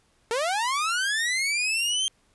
sawtooth linear sweep, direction up, 438 to 3174 Hz, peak -20 dBFS, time 0.31-2.08 s, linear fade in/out 0 ms, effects pink hiss -65 dBFS RMS until 2.34 s + resampled to 24000 Hz

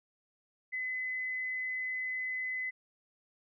sine tone, 2023 Hz, B6, 41 cents sharp, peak -33 dBFS, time 0.72-2.71 s, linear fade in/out 20 ms, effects none

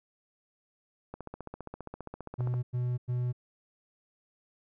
click train, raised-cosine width 1 ms, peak -26 dBFS, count 22, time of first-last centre 1.14-2.54 s, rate 15 Hz
triangle tone bursts, 123.47 Hz, B2, in tune, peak -26 dBFS, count 3, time 2.38-3.328 s, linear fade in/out 20 ms, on 250 ms, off 99 ms
effects none

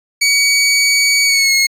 20% pulse tone with pitch glide, 2260 to 2168 Hz, C#7 to C#7, +33 to -39 cents, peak -5 dBFS, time 0.21-1.67 s, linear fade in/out 10 ms, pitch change -72 cents, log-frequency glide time 1.24-1.53 s, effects resampled to 32000 Hz

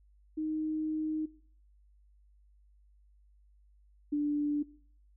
sine tone pair in turn, 311.1 / 293.6 Hz, D#4 / D4, 0 / 0 cents, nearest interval minor second, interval 100 cents, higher first, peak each -31 / -27 dBFS, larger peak second, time 0.37-1.26 / 4.12-4.63 s, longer first, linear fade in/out 10 ms, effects noise-tail reverb RT60 0.5 s tail -19 dB re dry + added 50 Hz sine -60 dBFS peak until 5.16 s

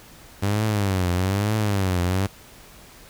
sawtooth tone with vibrato, 98 Hz, G2, in tune, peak -16 dBFS, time 0.42-2.27 s, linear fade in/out 10 ms, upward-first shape triangle, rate 1.1 Hz, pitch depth 200 cents each way, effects pink hiss -47 dBFS RMS until 3.09 s

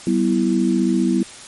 sine chord, E minor, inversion first, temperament equal with one note detuned, 192.08 / 246.9 / 329.6 Hz, G3 / B3 / E4, -35 / 0 / 0 cents, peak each -19 dBFS, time 0.07-1.23 s, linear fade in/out 2 ms, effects white hiss -38 dBFS RMS until 1.47 s + MP3 48 kbps

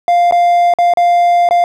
triangle tone with dropouts, 698.5 Hz, F5, in tune, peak -5 dBFS, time 0.08-1.64 s, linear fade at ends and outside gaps 1 ms, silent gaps 0.311-0.323 / 0.738-0.786 / 0.937-0.972 / 1.489-1.509 s, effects none

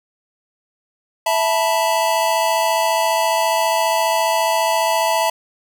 square chord, E suspended fourth, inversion none, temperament equal with one note detuned, 659.3 / 880 / 974.7 Hz, E5 / A5 / B5, 0 / 0 / -23 cents, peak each -20 / -20 / -22 dBFS, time 1.26-5.3 s, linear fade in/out 5 ms, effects none

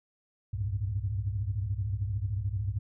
sine tone cluster, 65.5 / 91 / 100.3 / 113.7 Hz, C2 / F#2 / G2 / A#2, +2 / -28 / +40 / -43 cents, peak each -37 / -37 / -30 / -37 dBFS, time 0.53-2.79 s, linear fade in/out 10 ms, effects tanh soft clip ceiling -19 dBFS

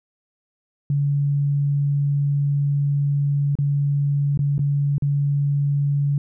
sine tone with dropouts, 142.5 Hz, C#3, 48 cents sharp, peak -17 dBFS, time 0.9-6.18 s, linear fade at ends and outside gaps 2 ms, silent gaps 3.554-3.587 / 4.375-4.391 / 4.581-4.592 / 4.982-5.022 s, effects none

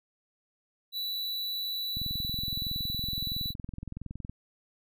square tone, 3951 Hz, B7, in tune, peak -32 dBFS, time 0.92-3.54 s, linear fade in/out 50 ms
click train, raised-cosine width 5 ms, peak -26 dBFS, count 51, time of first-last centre 1.97-4.296 s, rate 21.5 Hz
effects none

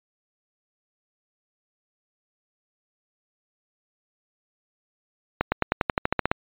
accelerating click train, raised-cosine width 0.5 ms, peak -5 dBFS, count 12, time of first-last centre 5.41-6.315 s, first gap 110 ms, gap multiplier 0.94, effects resampled to 8000 Hz

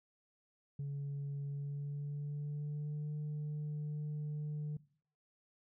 sine tone with pitch glide, 141.4 to 149.81 Hz, C#3 to D3, +35 to +35 cents, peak -35 dBFS, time 0.79-4.77 s, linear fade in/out 5 ms, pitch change +100 cents, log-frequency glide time 1.47-3.07 s, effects noise-tail reverb RT60 0.5 s tail -20 dB re dry + tanh soft clip ceiling -36 dBFS

